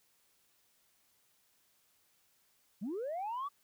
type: linear sweep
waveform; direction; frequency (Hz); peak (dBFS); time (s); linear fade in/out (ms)
sine; up; 174.61 to 1174.7; -34; 2.81-3.49; 20
effects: tanh soft clip ceiling -33 dBFS + white hiss -72 dBFS RMS until 3.63 s